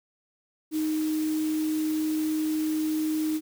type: tone in noise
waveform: sine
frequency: 311.1 Hz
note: D#4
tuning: in tune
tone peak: -24 dBFS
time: 0.71-3.41 s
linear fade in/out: 50 ms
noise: white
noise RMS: -41 dBFS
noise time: 0.71-3.41 s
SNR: +14 dB
effects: none